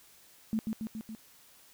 sine tone with echo, 220 Hz, A3, in tune, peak -27 dBFS, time 0.53-0.59 s, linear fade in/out 0 ms, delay 140 ms, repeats 4, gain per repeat -3 dB, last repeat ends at 1.15 s, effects white hiss -59 dBFS RMS until 1.73 s

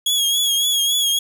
sawtooth tone with vibrato, 3322 Hz, G#7, in tune, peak -13 dBFS, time 0.06-1.19 s, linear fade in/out 5 ms, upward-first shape triangle, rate 3.6 Hz, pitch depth 57 cents each way, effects none

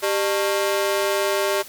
sawtooth ring-modulated tone, 498.3 Hz, B4, 15 cents sharp, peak -12 dBFS, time 0.02-1.63 s, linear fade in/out 20 ms, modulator 105 Hz, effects white hiss -41 dBFS RMS until 1.68 s + MP3 96 kbps

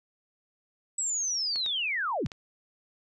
sine linear sweep, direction down, 7902 to 64.2 Hz, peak -27 dBFS, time 0.98-2.27 s, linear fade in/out 5 ms
clicks, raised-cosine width 0.2 ms, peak -23 dBFS, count 4, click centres 1.559 / 1.662 / 2.262 / 2.318 s
effects none

